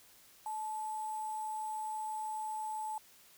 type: tone with sample-and-hold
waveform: sine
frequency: 866 Hz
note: A5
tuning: 28 cents flat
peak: -36 dBFS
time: 0.46-2.98 s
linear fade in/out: 2 ms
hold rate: 8820 Hz
effects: white hiss -61 dBFS RMS until 3.37 s